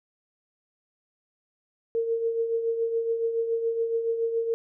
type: tone with tremolo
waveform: sine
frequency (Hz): 458.4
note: A#4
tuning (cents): -29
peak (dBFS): -21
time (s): 1.95-4.54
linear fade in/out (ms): 0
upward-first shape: triangle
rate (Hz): 7.1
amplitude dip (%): 60
effects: none